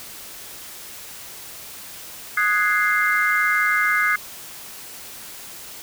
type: chord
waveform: sine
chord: Ab dominant seventh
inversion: second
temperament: equal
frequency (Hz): 1244.5 / 1480 / 1661.2 / 2093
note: Eb6 / Gb6 / Ab6 / C7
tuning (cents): 0 / 0 / 0 / 0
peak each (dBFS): -23 / -23 / -22 / -21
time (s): 2.37-4.16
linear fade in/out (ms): 5
effects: white hiss -38 dBFS RMS until 5.82 s